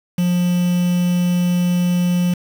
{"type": "tone with quantisation", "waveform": "triangle", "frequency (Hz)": 177.2, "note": "F3", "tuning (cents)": 25, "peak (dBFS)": -12, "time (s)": [0.18, 2.34], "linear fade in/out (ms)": 5, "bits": 5, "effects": []}